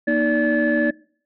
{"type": "tone cluster", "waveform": "sine", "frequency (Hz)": [237.1, 310.7, 580, 1728], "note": ["A#3", "D#4", "D5", "A6"], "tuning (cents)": [30, -2, -22, -32], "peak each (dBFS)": -21, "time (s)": [0.07, 0.91], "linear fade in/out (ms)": 10, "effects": ["noise-tail reverb RT60 0.5 s tail -22 dB re dry", "tanh soft clip ceiling -9 dBFS"]}